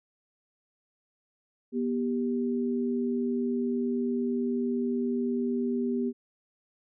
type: tone pair together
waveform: sine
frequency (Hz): 242.8 / 393.7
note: B3 / G4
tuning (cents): -29 / +8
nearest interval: minor sixth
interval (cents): 837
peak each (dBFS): -27 / -31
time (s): 1.72-6.13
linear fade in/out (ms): 50
effects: none